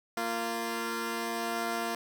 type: tone pair together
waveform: 10% pulse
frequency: 230.9 / 346 Hz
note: A#3 / F4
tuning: -16 / -16 cents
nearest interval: perfect fifth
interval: 700 cents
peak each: -26 dBFS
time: 0.17-1.95 s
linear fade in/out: 2 ms
effects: none